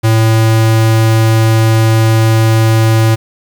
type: tone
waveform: square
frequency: 111.7 Hz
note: A2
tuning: 27 cents sharp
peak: -7 dBFS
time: 0.03-3.16 s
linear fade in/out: 20 ms
effects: 7-bit